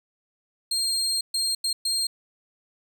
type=tone bursts at uneven times; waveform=30% pulse; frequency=4206 Hz; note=C8; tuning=8 cents sharp; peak=-20 dBFS; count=4; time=0.71-1.21 / 1.34-1.55 / 1.64-1.73 / 1.85-2.07 s; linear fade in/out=5 ms; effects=none